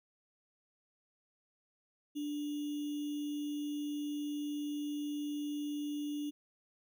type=tone with sample-and-hold; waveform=sine; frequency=293.6 Hz; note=D4; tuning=in tune; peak=-35 dBFS; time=2.15-6.31 s; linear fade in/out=20 ms; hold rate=3150 Hz; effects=none